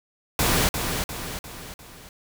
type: noise with echo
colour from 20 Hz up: pink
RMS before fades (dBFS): -21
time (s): 0.39-0.69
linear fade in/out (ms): 2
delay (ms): 350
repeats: 4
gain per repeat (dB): -6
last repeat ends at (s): 2.09
effects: none